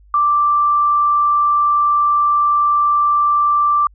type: tone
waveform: sine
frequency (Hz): 1174.7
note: D6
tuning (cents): 0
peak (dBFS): -11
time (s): 0.14-3.87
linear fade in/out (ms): 2
effects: added 50 Hz sine -44 dBFS peak until 3.94 s